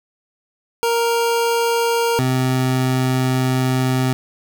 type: tone pair in turn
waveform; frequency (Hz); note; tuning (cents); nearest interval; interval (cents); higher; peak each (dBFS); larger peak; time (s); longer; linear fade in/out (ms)
25% pulse; 466.2 / 129.25; A#4 / C3; 0 / -21; octave + minor seventh; 2221; first; -12; neither; 0.83-2.19 / 2.19-4.13; second; 0
effects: 9-bit